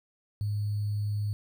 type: tone with sample-and-hold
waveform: sine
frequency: 103.8 Hz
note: G#2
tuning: in tune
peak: -27 dBFS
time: 0.41-1.33 s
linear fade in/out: 0 ms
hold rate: 4410 Hz
effects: none